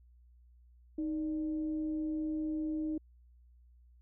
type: tone with frequency modulation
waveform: sine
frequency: 311.1 Hz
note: D#4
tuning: in tune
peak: -32 dBFS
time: 0.98-2.98 s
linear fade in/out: 5 ms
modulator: 276 Hz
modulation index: 0.25
effects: added 60 Hz sine -58 dBFS peak until 4.01 s